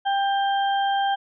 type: harmonic tone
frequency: 792 Hz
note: G5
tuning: 18 cents sharp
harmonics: 1 / 2 / 4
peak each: -20 / -30 / -32 dBFS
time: 0.05-1.16 s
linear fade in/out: 20 ms
effects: none